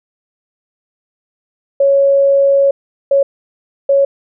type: tone bursts at uneven times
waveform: sine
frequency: 554.4 Hz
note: C#5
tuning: in tune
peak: -7 dBFS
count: 3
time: 1.8-2.71 / 3.11-3.23 / 3.89-4.05 s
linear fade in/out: 5 ms
effects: none